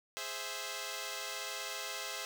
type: chord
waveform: 5% pulse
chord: Ab augmented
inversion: none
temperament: equal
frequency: 415.3 / 523.3 / 659.3 Hz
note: Ab4 / C5 / E5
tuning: 0 / 0 / 0 cents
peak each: -34 / -31 / -31 dBFS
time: 0.17-2.25 s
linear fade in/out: 0 ms
effects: none